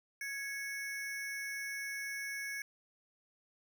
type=ring-modulated tone; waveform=square; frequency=1937 Hz; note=B6; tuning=34 cents flat; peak=-36 dBFS; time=0.21-2.62 s; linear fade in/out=2 ms; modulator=269 Hz; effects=none